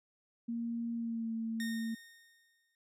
sine tone with pitch glide, 233.1 to 225.6 Hz, A#3 to A3, 0 to +44 cents, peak -34 dBFS, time 0.48-1.95 s, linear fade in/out 10 ms, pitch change -56 cents, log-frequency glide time 0.94-1.32 s
sawtooth tone with exponential decay, 1843 Hz, A#6, 20 cents flat, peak -35 dBFS, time 1.6-2.75 s, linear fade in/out 1 ms, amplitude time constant 250 ms
effects resampled to 32000 Hz

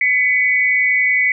sine tone pair together, 2006 / 2237 Hz, B6 / C#7, +26 / +15 cents, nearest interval major second, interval 189 cents, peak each -15 dBFS, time 0.01-1.32 s, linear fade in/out 2 ms, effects none

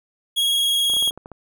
45% pulse tone with vibrato, 3300 Hz, G#7, 12 cents flat, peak -17 dBFS, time 0.36-1.11 s, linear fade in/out 20 ms, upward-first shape sine, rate 19 Hz, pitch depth 20 cents each way
clicks, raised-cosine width 1 ms, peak -23 dBFS, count 9, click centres 0.899 / 0.937 / 0.967 / 1.025 / 1.076 / 1.109 / 1.176 / 1.259 / 1.317 s
effects none

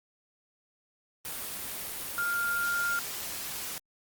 sine tone in noise, 1401 Hz, F6, 5 cents sharp, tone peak -27 dBFS, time 2.18-2.99 s, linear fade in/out 0 ms, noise white, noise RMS -37 dBFS, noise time 1.25-3.78 s, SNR +7 dB, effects Opus 32 kbps

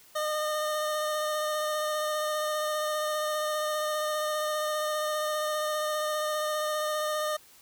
25% pulse tone with vibrato, 610 Hz, D#5, 34 cents flat, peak -24 dBFS, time 0.15-7.37 s, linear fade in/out 10 ms, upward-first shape sine, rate 15 Hz, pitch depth 13 cents each way, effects white hiss -56 dBFS RMS until 7.61 s

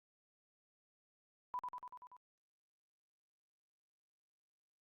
sine tone with echo, 993 Hz, B5, 9 cents sharp, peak -37 dBFS, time 1.54-1.59 s, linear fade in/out 0 ms, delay 96 ms, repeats 6, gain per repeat -3 dB, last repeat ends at 2.166 s, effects Opus 48 kbps

